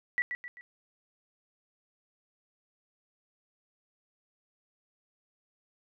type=tone with echo; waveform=sine; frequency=1950 Hz; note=B6; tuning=23 cents flat; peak=-25 dBFS; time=0.18-0.22 s; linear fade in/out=0 ms; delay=130 ms; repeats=3; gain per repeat=-7 dB; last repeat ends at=0.61 s; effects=none